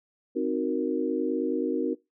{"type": "chord", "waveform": "sine", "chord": "C half-diminished seventh", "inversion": "none", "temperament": "equal", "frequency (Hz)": [261.6, 311.1, 370, 466.2], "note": ["C4", "Eb4", "Gb4", "Bb4"], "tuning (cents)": [0, 0, 0, 0], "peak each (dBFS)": -30, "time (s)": [0.35, 1.95], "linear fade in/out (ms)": 20, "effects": ["noise-tail reverb RT60 0.2 s tail -21 dB re dry"]}